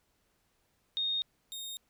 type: tone pair in turn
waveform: sine / sawtooth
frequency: 3700 / 3700 Hz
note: A#7 / A#7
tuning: -14 / -14 cents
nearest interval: unison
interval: 0 cents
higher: neither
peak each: -29 / -36 dBFS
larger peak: first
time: 0.97-1.22 / 1.52-1.77 s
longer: neither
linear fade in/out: 0 ms
effects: pink hiss -74 dBFS RMS until 1.89 s